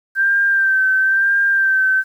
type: tone with vibrato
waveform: sine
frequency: 1568 Hz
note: G6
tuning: in tune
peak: -12 dBFS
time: 0.15-2.04 s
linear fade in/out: 50 ms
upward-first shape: sine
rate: 1 Hz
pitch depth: 35 cents each way
effects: 8-bit